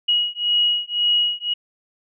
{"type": "beating tone pair", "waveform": "sine", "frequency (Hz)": [2900, 2901.9], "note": ["F#7", "F#7"], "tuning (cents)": [-35, -34], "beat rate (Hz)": 1.9, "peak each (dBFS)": -20, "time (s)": [0.08, 1.54], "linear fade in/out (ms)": 10, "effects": []}